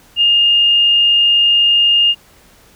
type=tone; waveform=sine; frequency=2828 Hz; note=F7; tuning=21 cents sharp; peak=-8 dBFS; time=0.16-2.15 s; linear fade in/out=50 ms; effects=pink hiss -47 dBFS RMS until 2.75 s